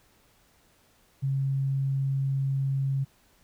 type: tone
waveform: sine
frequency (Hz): 136.1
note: C#3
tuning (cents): -31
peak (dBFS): -24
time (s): 1.22-3.05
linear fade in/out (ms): 20
effects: pink hiss -63 dBFS RMS until 3.43 s